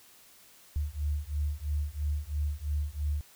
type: beating tone pair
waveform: sine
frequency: 72.4 / 75.4 Hz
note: D2 / D2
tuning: -24 / +46 cents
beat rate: 3 Hz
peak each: -32 / -32 dBFS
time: 0.76-3.21 s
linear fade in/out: 0 ms
effects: white hiss -57 dBFS RMS until 3.35 s

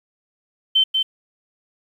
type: tone with echo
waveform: sine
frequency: 3090 Hz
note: G7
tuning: 26 cents flat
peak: -12 dBFS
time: 0.75-0.84 s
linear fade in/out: 10 ms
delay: 190 ms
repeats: 1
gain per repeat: -4 dB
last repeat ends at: 1.03 s
effects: 8-bit

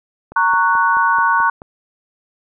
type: click train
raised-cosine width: 1 ms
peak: -20 dBFS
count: 7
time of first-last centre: 0.32-1.619 s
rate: 4.62 Hz
type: chord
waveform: sine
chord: F# major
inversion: first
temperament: just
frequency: 925 / 1110 / 1480 Hz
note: A#5 / C#6 / F#6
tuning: -14 / +2 / 0 cents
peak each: -16 dBFS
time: 0.36-1.5 s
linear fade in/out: 5 ms
effects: none

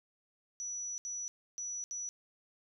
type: tone bursts at uneven times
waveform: sine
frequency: 5900 Hz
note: F#8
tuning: 6 cents flat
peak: -37 dBFS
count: 4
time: 0.6-0.98 / 1.05-1.28 / 1.58-1.84 / 1.91-2.09 s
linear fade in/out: 0 ms
effects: none

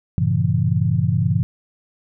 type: chord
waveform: sine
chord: G diminished seventh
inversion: none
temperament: equal with one note detuned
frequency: 98 / 116.54 / 138.59 / 168.18 Hz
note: G2 / Bb2 / Db3 / Fb3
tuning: 0 / 0 / 0 / +35 cents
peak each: -21 dBFS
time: 0.18-1.43 s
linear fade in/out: 0 ms
effects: none

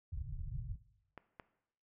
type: low-pass noise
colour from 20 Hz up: pink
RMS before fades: -42 dBFS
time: 0.12-0.76 s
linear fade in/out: 5 ms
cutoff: 150 Hz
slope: 96 dB/octave
type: clicks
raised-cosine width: 0.5 ms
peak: -32 dBFS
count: 2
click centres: 1.177 / 1.398 s
effects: noise-tail reverb RT60 0.8 s tail -17 dB re dry

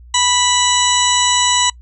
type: harmonic tone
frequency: 985 Hz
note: B5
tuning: 5 cents flat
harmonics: 1 / 2 / 3 / 4 / 6 / 7 / 8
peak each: -17 / -22 / -18 / -19 / -22 / -22 / -19 dBFS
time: 0.14-1.7 s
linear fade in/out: 5 ms
effects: noise-tail reverb RT60 0.1 s tail -25 dB re dry + added 60 Hz sine -37 dBFS peak until 1.81 s

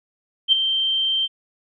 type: tone with ADSR envelope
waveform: sine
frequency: 3136 Hz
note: G7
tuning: in tune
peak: -9 dBFS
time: 0.48-1.28 s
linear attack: 45 ms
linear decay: 8 ms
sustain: -9 dB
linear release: 35 ms
effects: none

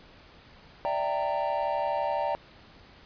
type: chord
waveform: triangle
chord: E half-diminished seventh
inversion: third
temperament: equal with one note detuned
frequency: 587.3 / 659.3 / 784 / 920.6 Hz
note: D5 / E5 / G5 / Bb5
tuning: 0 / 0 / 0 / -22 cents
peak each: -29 / -32 / -30 / -29 dBFS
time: 0.85-2.35 s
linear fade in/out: 0 ms
effects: pink hiss -53 dBFS RMS until 3.05 s + resampled to 11025 Hz

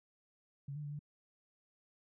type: tone with pitch steps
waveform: sine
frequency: 140 / 149.1 / 145.1 / 147.4 Hz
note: C#3 / D3 / D3 / D3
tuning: +18 / +27 / -21 / +7 cents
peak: -40 dBFS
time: 0.68-0.992 s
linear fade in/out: 5 ms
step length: 78 ms
effects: none

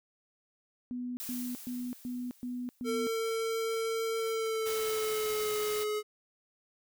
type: tone bursts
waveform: sine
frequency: 247 Hz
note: B3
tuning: in tune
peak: -34 dBFS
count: 6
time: 0.91-3.07 s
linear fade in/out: 0 ms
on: 260 ms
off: 120 ms
type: noise with exponential decay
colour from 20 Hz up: blue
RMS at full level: -39 dBFS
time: 1.2-3.32 s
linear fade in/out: 0 ms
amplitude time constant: 460 ms
type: tone with pitch glide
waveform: square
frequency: 451.1 to 423.3 Hz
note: A4 to G#4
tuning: +43 to +33 cents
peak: -31 dBFS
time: 2.84-6.03 s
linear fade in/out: 50 ms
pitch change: -110 cents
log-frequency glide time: 4.19-5.57 s
type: noise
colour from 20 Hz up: white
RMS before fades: -40 dBFS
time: 4.65-5.85 s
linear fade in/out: 20 ms
effects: none

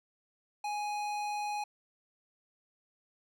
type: tone with tanh clipping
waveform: sine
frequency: 832 Hz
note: G#5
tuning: 3 cents sharp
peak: -35 dBFS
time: 0.64-1.64 s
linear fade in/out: 5 ms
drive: 18 dB
effects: none

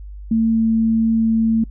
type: tone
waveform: sine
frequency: 224.6 Hz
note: A3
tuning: 36 cents sharp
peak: -13 dBFS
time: 0.31-1.64 s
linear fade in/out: 5 ms
effects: noise-tail reverb RT60 0.1 s tail -25 dB re dry + added 50 Hz sine -31 dBFS peak until 1.7 s

